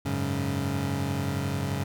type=chord; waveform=25% pulse; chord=F# suspended second; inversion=none; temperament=equal; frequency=92.5 / 103.83 / 138.59 Hz; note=F#2 / G#2 / C#3; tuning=0 / 0 / 0 cents; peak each=-28 / -30 / -26 dBFS; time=0.05-1.84 s; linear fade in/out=10 ms; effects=none